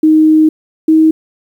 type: tone pair in turn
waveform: sine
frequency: 312.2 / 316.6 Hz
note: D#4 / D#4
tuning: +6 / +30 cents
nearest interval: unison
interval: 24 cents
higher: second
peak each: -4 dBFS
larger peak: neither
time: 0.03-0.49 / 0.88-1.11 s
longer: first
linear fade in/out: 5 ms
effects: 7-bit